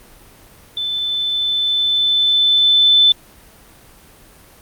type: tone with level ramp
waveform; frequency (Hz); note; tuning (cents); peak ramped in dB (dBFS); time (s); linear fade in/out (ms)
sine; 3520; A7; 0; -19 to -7; 0.77-3.12; 2
effects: pink hiss -45 dBFS RMS until 4.61 s + Opus 32 kbps